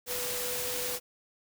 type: tone in noise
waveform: sine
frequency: 493.9 Hz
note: B4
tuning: in tune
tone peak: -38 dBFS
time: 0.06-1 s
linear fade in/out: 50 ms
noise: white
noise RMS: -34 dBFS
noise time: 0.06-1 s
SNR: -7 dB
effects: none